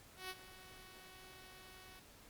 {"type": "tone with ADSR envelope", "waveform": "5% pulse", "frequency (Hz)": 372.7, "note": "F#4", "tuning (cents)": 13, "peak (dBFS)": -31, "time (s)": [0.16, 2], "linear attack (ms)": 140, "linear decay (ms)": 38, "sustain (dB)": -15, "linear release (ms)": 10, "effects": ["pink hiss -61 dBFS RMS until 2.29 s", "Opus 48 kbps"]}